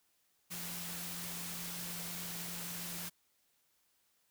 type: tone in noise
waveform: sine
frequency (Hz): 173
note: F3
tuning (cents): -16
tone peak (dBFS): -48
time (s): 0.5-3.1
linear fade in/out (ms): 20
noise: white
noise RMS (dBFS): -43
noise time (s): 0.5-3.1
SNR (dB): -8
effects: white hiss -75 dBFS RMS until 4.3 s